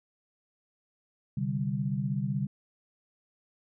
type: chord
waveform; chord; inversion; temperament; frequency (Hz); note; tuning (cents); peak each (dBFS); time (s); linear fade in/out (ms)
sine; C suspended second; none; equal; 130.81 / 146.83 / 196; C3 / D3 / G3; 0 / 0 / 0; -32; 1.37-2.47; 5
effects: none